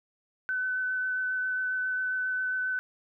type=tone with vibrato; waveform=sine; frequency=1511 Hz; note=F#6; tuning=36 cents sharp; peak=-27 dBFS; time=0.49-2.79 s; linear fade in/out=0 ms; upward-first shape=sine; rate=7.4 Hz; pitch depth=11 cents each way; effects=none